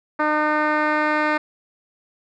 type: tone with low-pass filter sweep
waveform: 10% pulse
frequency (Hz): 303.6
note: D#4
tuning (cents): -42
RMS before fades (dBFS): -20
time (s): 0.19-1.38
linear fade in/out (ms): 10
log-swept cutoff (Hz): 1500 to 2400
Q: 1.4
effects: none